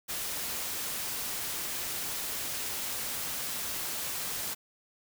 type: noise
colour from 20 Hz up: white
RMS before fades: -35 dBFS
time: 0.08-4.55 s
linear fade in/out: 20 ms
effects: none